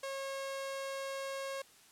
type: tone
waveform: sawtooth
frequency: 544 Hz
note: C#5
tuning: 33 cents flat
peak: -34 dBFS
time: 0.03-1.62 s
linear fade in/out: 5 ms
effects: white hiss -61 dBFS RMS until 1.91 s + low-pass 11000 Hz 12 dB/octave